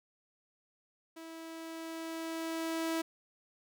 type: tone with level ramp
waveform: sawtooth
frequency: 326.3 Hz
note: E4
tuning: 18 cents flat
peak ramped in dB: -42 to -27 dBFS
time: 1.16-3.02 s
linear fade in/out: 10 ms
effects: none